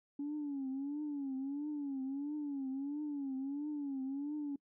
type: tone with vibrato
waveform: sine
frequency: 281.5 Hz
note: C#4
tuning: 27 cents sharp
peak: -35 dBFS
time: 0.19-4.56 s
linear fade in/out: 5 ms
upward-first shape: triangle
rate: 1.5 Hz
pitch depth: 130 cents each way
effects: noise-tail reverb RT60 0.1 s tail -24 dB re dry + tanh soft clip ceiling -33 dBFS